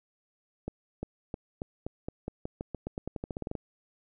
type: accelerating click train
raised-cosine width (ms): 2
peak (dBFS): -21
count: 21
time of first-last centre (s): 0.68-3.552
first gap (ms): 350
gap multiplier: 0.89
effects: none